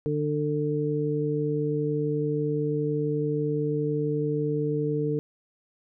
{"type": "harmonic tone", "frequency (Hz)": 149, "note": "D3", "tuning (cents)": 25, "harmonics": [1, 2, 3], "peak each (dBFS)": [-28, -30, -27], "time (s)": [0.06, 5.19], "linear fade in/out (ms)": 0, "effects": []}